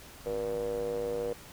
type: tone with band-pass filter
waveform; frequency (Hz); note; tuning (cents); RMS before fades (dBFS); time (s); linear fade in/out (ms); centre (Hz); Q
square; 53.2; G#1; +42; -33; 0.26-1.33; 0; 500; 9.1
effects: pink hiss -50 dBFS RMS until 1.52 s